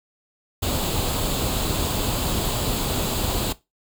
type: noise with comb filter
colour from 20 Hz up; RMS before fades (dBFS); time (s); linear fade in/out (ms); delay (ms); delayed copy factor
pink; -24; 0.62-3.53; 10; 0.26; +0.6
effects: noise-tail reverb RT60 0.2 s tail -17 dB re dry